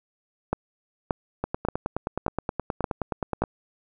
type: two click trains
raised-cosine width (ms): 1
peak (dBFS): -12 / -9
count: 20 / 6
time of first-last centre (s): 1.44-3.438 / 0.53-3.42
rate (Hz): 9.51 / 1.73
effects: none